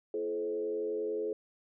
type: tone with frequency modulation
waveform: sine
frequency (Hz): 430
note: A4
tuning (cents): -40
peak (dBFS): -31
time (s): 0.14-1.33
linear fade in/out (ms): 2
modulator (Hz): 91.1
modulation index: 0.79
effects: none